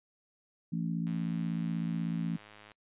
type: harmonic tone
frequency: 56.3 Hz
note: A1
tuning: 40 cents sharp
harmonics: 3 / 4 / 5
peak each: -32 / -36 / -41 dBFS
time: 0.72-2.37 s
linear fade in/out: 10 ms
type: click train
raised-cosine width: 0.3 ms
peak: -36 dBFS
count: 174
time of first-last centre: 1.07-2.718 s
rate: 105 Hz
effects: noise-tail reverb RT60 0.1 s tail -25 dB re dry + resampled to 8000 Hz